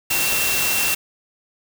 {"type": "tone in noise", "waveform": "sine", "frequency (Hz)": 2715, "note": "F7", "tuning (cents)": -50, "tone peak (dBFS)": -23, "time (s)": [0.1, 0.95], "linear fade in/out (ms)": 10, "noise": "white", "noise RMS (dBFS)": -21, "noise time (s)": [0.1, 0.95], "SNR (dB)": -5, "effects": []}